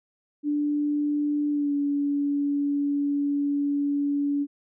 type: tone with pitch glide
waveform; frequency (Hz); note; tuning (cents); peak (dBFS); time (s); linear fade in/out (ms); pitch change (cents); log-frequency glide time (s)
sine; 293.7 to 285.7; D4 to D4; 0 to -48; -22; 0.43-4.47; 50; -48; 1.5-1.73
effects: none